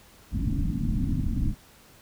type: low-pass noise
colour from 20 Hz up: pink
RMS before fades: -26 dBFS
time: 0.31-1.55 s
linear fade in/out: 50 ms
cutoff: 300 Hz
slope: 96 dB/octave
effects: pink hiss -54 dBFS RMS until 2.01 s